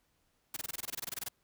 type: noise bursts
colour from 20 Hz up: white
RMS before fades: -38 dBFS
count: 16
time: 0.54-1.286 s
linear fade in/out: 5 ms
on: 26 ms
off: 22 ms
effects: pink hiss -75 dBFS RMS until 1.43 s